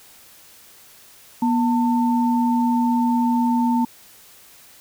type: tone pair together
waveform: sine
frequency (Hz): 241 / 896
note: B3 / A5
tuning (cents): -42 / +31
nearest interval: octave + major seventh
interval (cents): 2273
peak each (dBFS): -17 / -22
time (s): 1.42-3.85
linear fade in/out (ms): 5
effects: white hiss -48 dBFS RMS until 4.8 s